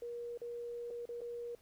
sine tone with dropouts, 475.6 Hz, A#4, 35 cents sharp, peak -40 dBFS, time 0.02-1.55 s, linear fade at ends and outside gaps 2 ms, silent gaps 0.375-0.416 / 0.904-0.908 / 1.055-1.09 / 1.207-1.215 s, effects pink hiss -68 dBFS RMS until 1.61 s

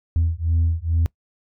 sine beating tone pair, 81.5 / 83.8 Hz, E2 / E2, -19 / +29 cents, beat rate 2.3 Hz, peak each -19 dBFS, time 0.16-1.06 s, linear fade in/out 0 ms, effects noise-tail reverb RT60 0.1 s tail -24 dB re dry + tanh soft clip ceiling -13 dBFS

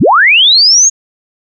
sine linear sweep, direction up, 65.41 to 6700 Hz, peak -3 dBFS, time 0-0.9 s, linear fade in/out 20 ms, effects none

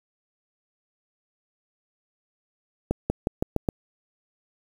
accelerating click train, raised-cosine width 2 ms, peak -9 dBFS, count 6, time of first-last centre 2.91-3.688 s, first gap 190 ms, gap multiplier 0.9, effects 7-bit

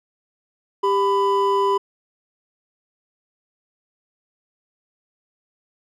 triangle tone pair together, 396.1 / 998.1 Hz, G4 / B5, +18 / +18 cents, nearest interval octave + major third, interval 1600 cents, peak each -17 dBFS, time 0.83-1.78 s, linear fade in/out 10 ms, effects none

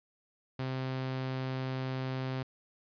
sawtooth tone, 130.81 Hz, C3, in tune, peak -29 dBFS, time 0.59-2.43 s, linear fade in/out 5 ms, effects resampled to 11025 Hz

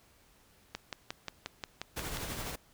click train, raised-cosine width 0.2 ms, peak -19 dBFS, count 9, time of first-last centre 0.75-2.171 s, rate 5.63 Hz
pink noise with tremolo, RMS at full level -37 dBFS, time 1.96-2.56 s, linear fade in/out 10 ms, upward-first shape triangle, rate 12 Hz, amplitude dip 45%
effects pink hiss -64 dBFS RMS until 2.73 s

